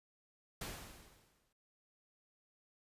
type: noise with exponential decay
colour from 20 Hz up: pink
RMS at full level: -42 dBFS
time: 0.61-1.53 s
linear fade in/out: 5 ms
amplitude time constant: 200 ms
effects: resampled to 32000 Hz